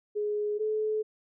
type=tone pair in turn; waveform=sine; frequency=418 / 430.7 Hz; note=G#4 / A4; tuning=+11 / -37 cents; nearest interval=minor second; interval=52 cents; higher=second; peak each=-27 / -26 dBFS; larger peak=second; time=0.15-0.59 / 0.59-1.03 s; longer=neither; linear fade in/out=20 ms; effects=none